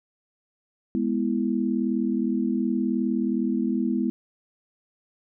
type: chord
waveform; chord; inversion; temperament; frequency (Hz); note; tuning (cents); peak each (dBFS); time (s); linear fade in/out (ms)
sine; E major; first; equal; 207.7 / 246.9 / 329.6; G#3 / B3 / E4; 0 / 0 / 0; -26 / -25 / -28; 0.95-4.1; 0
effects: none